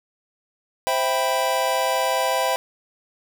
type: chord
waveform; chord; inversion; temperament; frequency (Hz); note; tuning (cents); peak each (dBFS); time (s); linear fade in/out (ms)
square; C major seventh; none; equal; 523.3 / 659.3 / 784 / 987.8; C5 / E5 / G5 / B5; 0 / 0 / 0 / 0; -26; 0.87-2.56; 0
effects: none